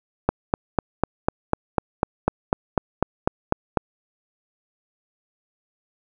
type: click train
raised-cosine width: 1 ms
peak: -3 dBFS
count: 15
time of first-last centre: 0.29-3.773 s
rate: 4.02 Hz
effects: none